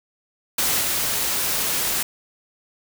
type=noise with level steps; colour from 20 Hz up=white; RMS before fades=-21 / -23 dBFS; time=0.58-2.03 s; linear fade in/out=5 ms; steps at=0.81 s; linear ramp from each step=2 ms; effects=none